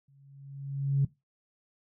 sine tone with exponential growth, 138.59 Hz, C#3, in tune, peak -19 dBFS, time 0.08-1.05 s, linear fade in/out 5 ms, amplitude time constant 210 ms, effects noise-tail reverb RT60 0.2 s tail -19 dB re dry + tanh soft clip ceiling -16 dBFS

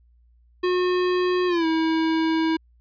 square tone with pitch glide, 362 to 322.5 Hz, F#4 to E4, -38 to -38 cents, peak -20 dBFS, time 0.63-2.57 s, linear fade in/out 10 ms, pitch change -200 cents, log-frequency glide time 1.47-1.66 s, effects added 59 Hz sine -54 dBFS peak until 2.8 s + resampled to 11025 Hz

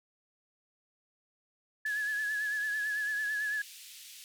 sine tone with vibrato, 1700 Hz, G#6, 40 cents sharp, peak -30 dBFS, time 1.85-3.62 s, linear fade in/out 5 ms, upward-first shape sine, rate 9 Hz, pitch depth 43 cents each way
pink band-pass noise, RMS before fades -50 dBFS, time 1.86-4.24 s, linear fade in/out 0 ms, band 2600 to 16000 Hz, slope 24 dB/octave
effects none

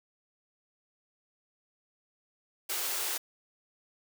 white high-pass noise, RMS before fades -33 dBFS, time 2.69-3.18 s, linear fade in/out 10 ms, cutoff 320 Hz, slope 96 dB/octave, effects none

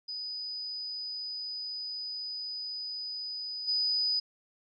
sine tone with level steps, 4978 Hz, D#8, in tune, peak -35 / -26 dBFS, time 0.08-4.2 s, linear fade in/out 10 ms, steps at 3.67 s, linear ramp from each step 20 ms, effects none

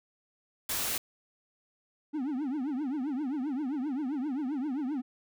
white noise, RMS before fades -32 dBFS, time 0.69-0.98 s, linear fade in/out 5 ms
triangle tone with vibrato, 277.2 Hz, C#4, in tune, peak -28 dBFS, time 2.13-5.02 s, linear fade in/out 20 ms, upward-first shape triangle, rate 7.6 Hz, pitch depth 250 cents each way
effects none

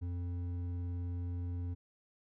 sine tone with hard clipping, 88.1 Hz, F2, 16 cents sharp, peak -37 dBFS, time 0.01-1.75 s, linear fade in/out 20 ms, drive 7 dB, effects none

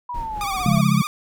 sine exponential sweep, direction down, 990 to 659.3 Hz, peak -26 dBFS, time 0.09-0.81 s, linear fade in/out 5 ms
brown noise with tremolo, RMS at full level -32 dBFS, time 0.14-0.79 s, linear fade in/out 5 ms, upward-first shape sine, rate 4.9 Hz, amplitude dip 55%
sawtooth tone with vibrato, 1174.7 Hz, D6, in tune, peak -21 dBFS, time 0.41-1.07 s, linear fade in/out 0 ms, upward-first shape triangle, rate 16 Hz, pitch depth 110 cents each way
sine chord, Db major, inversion none, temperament just, 138.59 / 173.24 / 207.9 Hz, Db3 / F3 / Ab3, 0 / -14 / +2 cents, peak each -19 dBFS, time 0.66-1.02 s, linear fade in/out 2 ms
effects none

